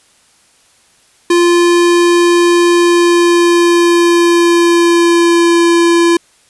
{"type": "tone with pitch glide", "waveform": "square", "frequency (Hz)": [346.8, 340.3], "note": ["F4", "F4"], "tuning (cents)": [-12, -45], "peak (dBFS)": -7, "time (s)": [1.3, 6.17], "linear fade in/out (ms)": 5, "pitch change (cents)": -33, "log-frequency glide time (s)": [2.77, 5.62], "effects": ["white hiss -50 dBFS RMS until 6.49 s", "resampled to 24000 Hz"]}